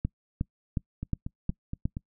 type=two click trains; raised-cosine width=5 ms; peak=-15 / -21 dBFS; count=6 / 5; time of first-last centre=0.05-1.855 / 1.03-1.969 s; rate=2.77 / 4.26 Hz; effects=noise-tail reverb RT60 0.1 s tail -25 dB re dry